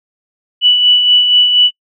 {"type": "tone with tremolo", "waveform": "sine", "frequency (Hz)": 2960, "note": "F#7", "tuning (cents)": 0, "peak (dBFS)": -4, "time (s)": [0.61, 1.71], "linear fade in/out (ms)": 50, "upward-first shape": "sine", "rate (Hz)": 4.2, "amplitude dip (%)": 45, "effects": ["noise-tail reverb RT60 0.1 s tail -26 dB re dry"]}